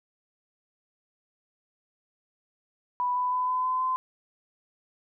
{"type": "tone with pitch steps", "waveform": "sine", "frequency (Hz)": [987.8, 995.8, 1003.9, 1012.1, 1020.3, 1028.6], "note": ["B5", "B5", "B5", "B5", "C6", "C6"], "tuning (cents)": [0, 14, 28, 42, -44, -30], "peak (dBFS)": -24, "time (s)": [3, 3.96], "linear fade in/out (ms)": 0, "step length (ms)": 160, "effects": []}